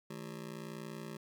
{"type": "ring-modulated tone", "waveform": "25% pulse", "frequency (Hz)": 184.7, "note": "F#3", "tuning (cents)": -3, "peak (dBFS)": -36, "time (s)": [0.1, 1.17], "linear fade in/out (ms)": 5, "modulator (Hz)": 30.3, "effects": []}